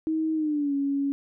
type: tone with pitch glide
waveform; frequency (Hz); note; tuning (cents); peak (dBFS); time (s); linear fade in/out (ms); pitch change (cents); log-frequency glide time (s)
sine; 317.1 to 279.3; D#4 to C#4; +33 to +13; -23; 0.07-1.12; 0; -220; 0.34-0.74
effects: none